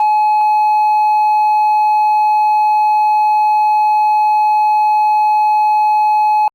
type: tone with hard clipping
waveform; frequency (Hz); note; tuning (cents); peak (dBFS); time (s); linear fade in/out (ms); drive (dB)
triangle; 850; G#5; +40; -8; 0-6.48; 2; 1
effects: Opus 24 kbps